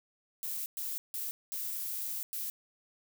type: noise bursts at uneven times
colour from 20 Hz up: violet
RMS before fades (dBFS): -37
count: 5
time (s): 0.43-0.66 / 0.77-0.98 / 1.14-1.31 / 1.52-2.23 / 2.33-2.5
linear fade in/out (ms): 0
effects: none